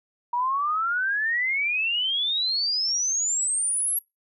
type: exponential sweep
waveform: sine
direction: up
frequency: 948 to 11470 Hz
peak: -22 dBFS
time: 0.33-3.99 s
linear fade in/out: 5 ms
effects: noise-tail reverb RT60 0.2 s tail -24 dB re dry